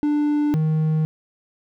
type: tone pair in turn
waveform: triangle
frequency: 295.6 / 156.59 Hz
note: D4 / D#3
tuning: +11 / +11 cents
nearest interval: major seventh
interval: 1100 cents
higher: first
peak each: -15 dBFS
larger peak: neither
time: 0.03-0.54 / 0.54-1.05 s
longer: neither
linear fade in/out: 0 ms
effects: none